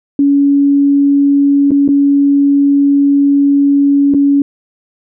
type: tone with dropouts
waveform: sine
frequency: 281.8 Hz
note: C#4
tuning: 29 cents sharp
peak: -6 dBFS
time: 0.19-4.42 s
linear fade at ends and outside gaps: 2 ms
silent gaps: 1.708-1.716 / 1.879-1.888 / 4.139-4.145 s
effects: none